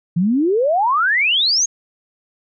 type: exponential sweep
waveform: sine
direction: up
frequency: 162 to 6700 Hz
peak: -13 dBFS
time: 0.16-1.66 s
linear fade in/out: 10 ms
effects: none